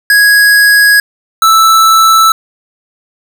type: tone pair in turn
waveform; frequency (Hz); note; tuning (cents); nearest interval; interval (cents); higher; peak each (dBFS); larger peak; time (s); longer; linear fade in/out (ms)
square; 1661.2 / 1318.5; G#6 / E6; 0 / 0; major third; 400; first; -4; neither; 0.1-1 / 1.42-2.32; neither; 2
effects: none